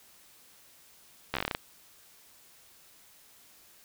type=slowing click train; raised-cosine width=0.3 ms; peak=-13 dBFS; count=10; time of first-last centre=1.34-1.549 s; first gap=13 ms; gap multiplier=1.14; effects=white hiss -58 dBFS RMS until 3.84 s